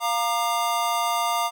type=chord; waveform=square; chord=Bb major; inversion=second; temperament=equal with one note detuned; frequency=698.5 / 932.3 / 1200 Hz; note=F5 / Bb5 / D6; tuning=0 / 0 / +37 cents; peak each=-27 dBFS; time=0-1.51 s; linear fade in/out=50 ms; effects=none